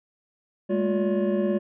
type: tone cluster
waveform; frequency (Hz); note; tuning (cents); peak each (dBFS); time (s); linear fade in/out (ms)
triangle; 204.5 / 222.9 / 357.7 / 570; G#3 / A3 / F4 / C#5; -26 / +23 / +41 / +48; -23 / -29 / -24 / -26; 0.69-1.59; 20
effects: resampled to 8000 Hz